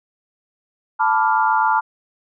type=chord; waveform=sine; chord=B half-diminished seventh; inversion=third; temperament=equal; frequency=880 / 987.8 / 1174.7 / 1396.9 Hz; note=A5 / B5 / D6 / F6; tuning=0 / 0 / 0 / 0 cents; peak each=-17 / -20 / -23 / -21 dBFS; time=0.99-1.81 s; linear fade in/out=20 ms; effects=none